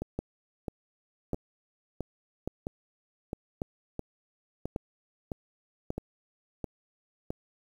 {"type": "two click trains", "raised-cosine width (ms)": 2, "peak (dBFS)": [-18, -20], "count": [6, 12], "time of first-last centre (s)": [[0.19, 5.904], [0.02, 7.305]], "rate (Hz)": [0.875, 1.51], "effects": ["9-bit"]}